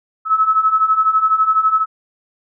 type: beating tone pair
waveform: sine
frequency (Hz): 1288 / 1300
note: E6 / E6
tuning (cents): -41 / -24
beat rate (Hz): 12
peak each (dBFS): -17 / -13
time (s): 0.25-1.86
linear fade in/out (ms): 50
effects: none